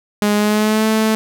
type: tone with pitch glide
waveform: sawtooth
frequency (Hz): 207.7 to 219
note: G#3 to A3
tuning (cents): 0 to -8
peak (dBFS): -9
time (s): 0.22-1.15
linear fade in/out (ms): 0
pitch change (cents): +92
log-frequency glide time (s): 0.35-0.86
effects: none